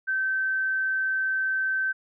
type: tone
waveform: sine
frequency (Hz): 1545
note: G6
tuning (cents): -26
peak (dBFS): -23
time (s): 0.07-1.93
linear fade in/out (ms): 20
effects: none